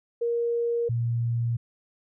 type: tone pair in turn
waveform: sine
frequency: 470.1 / 117.53 Hz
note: A#4 / A#2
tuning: +15 / +15 cents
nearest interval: 2 octaves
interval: 2400 cents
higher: first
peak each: -23 dBFS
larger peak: neither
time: 0.21-0.89 / 0.89-1.57 s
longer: neither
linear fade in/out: 10 ms
effects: none